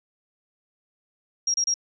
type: tone bursts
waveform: sine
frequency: 5620 Hz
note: F8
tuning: 10 cents sharp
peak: -20 dBFS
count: 3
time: 1.47-1.741 s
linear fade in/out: 5 ms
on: 71 ms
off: 29 ms
effects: none